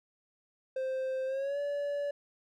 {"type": "tone with pitch glide", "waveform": "triangle", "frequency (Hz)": [523.3, 574], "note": ["C5", "D5"], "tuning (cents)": [0, -40], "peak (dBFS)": -29, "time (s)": [0.76, 2.11], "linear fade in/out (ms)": 5, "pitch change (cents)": 160, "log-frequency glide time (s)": [1.26, 1.59], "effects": []}